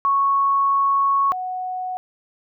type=tone pair in turn; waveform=sine; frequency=1106 / 738.2 Hz; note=C#6 / F#5; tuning=-4 / -4 cents; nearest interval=perfect fifth; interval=700 cents; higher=first; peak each=-15 / -24 dBFS; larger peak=first; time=0.05-1.32 / 1.32-1.97 s; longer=first; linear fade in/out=0 ms; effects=none